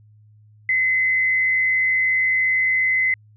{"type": "tone with frequency modulation", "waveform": "sine", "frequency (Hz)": 2043, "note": "C7", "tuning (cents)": -42, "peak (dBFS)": -16, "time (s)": [0.69, 3.14], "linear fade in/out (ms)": 2, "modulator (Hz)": 97.4, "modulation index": 0.43, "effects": ["added 106 Hz sine -48 dBFS peak until 3.36 s"]}